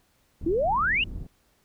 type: low-pass noise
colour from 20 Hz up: pink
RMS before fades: -36 dBFS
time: 0.41-1.27 s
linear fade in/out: 5 ms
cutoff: 200 Hz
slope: 12 dB/octave
type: exponential sweep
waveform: sine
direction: up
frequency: 311.1 to 2960 Hz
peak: -21 dBFS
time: 0.46-1.04 s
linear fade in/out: 5 ms
effects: pink hiss -66 dBFS RMS until 1.64 s